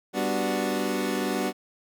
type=chord; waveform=25% pulse; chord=G major seventh; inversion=none; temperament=equal; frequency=196 / 246.9 / 293.7 / 370 Hz; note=G3 / B3 / D4 / F#4; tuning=0 / 0 / 0 / 0 cents; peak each=-27 dBFS; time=0.13-1.53 s; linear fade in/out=50 ms; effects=none